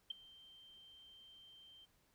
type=tone with ADSR envelope; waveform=sine; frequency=3136 Hz; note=G7; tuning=in tune; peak=-36 dBFS; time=0.1-1.86 s; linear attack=8 ms; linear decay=10 ms; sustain=-22 dB; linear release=20 ms; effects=pink hiss -75 dBFS RMS until 2.14 s